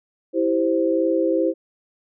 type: chord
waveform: sine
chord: C major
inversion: first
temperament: equal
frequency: 329.6 / 392 / 523.3 Hz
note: E4 / G4 / C5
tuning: 0 / 0 / 0 cents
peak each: -20 / -24 / -21 dBFS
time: 0.33-1.54 s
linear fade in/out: 50 ms
effects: none